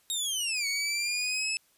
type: linear two-way sweep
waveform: 20% pulse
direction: down then up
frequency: 3775 to 2217 to 2616 Hz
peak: -23 dBFS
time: 0.1-1.57 s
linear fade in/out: 0 ms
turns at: 0.67 s
effects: white hiss -66 dBFS RMS until 1.77 s + resampled to 32000 Hz